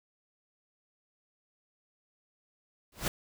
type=noise with exponential growth; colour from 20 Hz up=pink; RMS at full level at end=-26 dBFS; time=2.92-3.08 s; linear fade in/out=2 ms; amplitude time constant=34 ms; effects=none